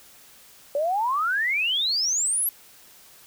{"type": "exponential sweep", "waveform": "sine", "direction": "up", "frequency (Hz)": [554.4, 11880], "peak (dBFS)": -21, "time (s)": [0.75, 2.49], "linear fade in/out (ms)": 2, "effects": ["white hiss -51 dBFS RMS until 3.26 s"]}